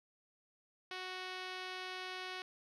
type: tone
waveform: 5% pulse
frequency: 370 Hz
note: F#4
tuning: in tune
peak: -30 dBFS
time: 0.91-2.42 s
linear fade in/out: 2 ms
effects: low-pass 5000 Hz 12 dB/octave